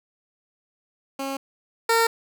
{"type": "tone pair in turn", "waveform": "15% pulse", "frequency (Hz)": [272, 457.4], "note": ["C#4", "A#4"], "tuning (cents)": [-33, -33], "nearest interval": "major sixth", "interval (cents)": 900, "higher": "second", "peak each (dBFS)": [-21, -11], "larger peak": "second", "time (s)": [[1.19, 1.37], [1.89, 2.07]], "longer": "neither", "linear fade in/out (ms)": 5, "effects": []}